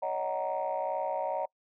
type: chord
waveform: sine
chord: D# minor seventh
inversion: third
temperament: just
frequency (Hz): 560 / 622.3 / 746.7 / 933.4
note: C#5 / D#5 / F#5 / A#5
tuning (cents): +18 / 0 / +16 / +2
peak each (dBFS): -34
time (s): 0.02-1.46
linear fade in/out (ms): 10
effects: noise-tail reverb RT60 0.1 s tail -25 dB re dry + tanh soft clip ceiling -22 dBFS